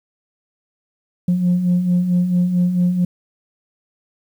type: beating tone pair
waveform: sine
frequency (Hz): 174.61 / 179.11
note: F3 / F3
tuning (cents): 0 / +44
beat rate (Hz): 4.5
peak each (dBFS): -21 / -13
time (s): 1.28-3.05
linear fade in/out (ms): 5
effects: tanh soft clip ceiling -10 dBFS + 8-bit